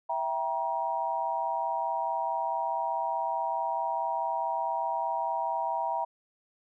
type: chord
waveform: sine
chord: E diminished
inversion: none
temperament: equal with one note detuned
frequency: 659.3 / 784 / 948.1 Hz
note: E5 / G5 / Bb5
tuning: 0 / 0 / +29 cents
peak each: -34 / -33 / -30 dBFS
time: 0.09-6.05 s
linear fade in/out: 10 ms
effects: none